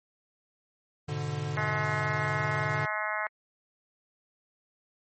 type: chord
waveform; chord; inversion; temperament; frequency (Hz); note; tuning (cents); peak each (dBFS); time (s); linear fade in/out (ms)
square; G# diminished; none; equal; 103.83 / 123.47 / 146.83; G#2 / B2 / D3; 0 / 0 / 0; -38 / -38 / -33; 1.08-2.86; 10
type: harmonic tone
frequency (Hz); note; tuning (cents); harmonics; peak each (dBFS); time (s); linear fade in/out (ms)
212.8; G#3; +42; 3 / 4 / 5 / 6 / 7 / 8 / 9 / 10; -37 / -37 / -37 / -37 / -37 / -37 / -37 / -37; 1.57-3.27; 0
effects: MP3 32 kbps